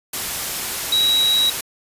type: tone in noise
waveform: sine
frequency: 3861 Hz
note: B7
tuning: 40 cents flat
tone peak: -14 dBFS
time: 0.92-1.5 s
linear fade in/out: 5 ms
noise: white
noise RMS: -25 dBFS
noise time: 0.13-1.61 s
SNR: +8 dB
effects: resampled to 32000 Hz